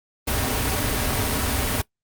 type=noise with comb filter; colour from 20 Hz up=pink; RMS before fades=-23 dBFS; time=0.27-1.82 s; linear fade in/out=10 ms; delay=5.8 ms; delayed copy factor=-0.55; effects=noise-tail reverb RT60 0.1 s tail -20 dB re dry + Opus 32 kbps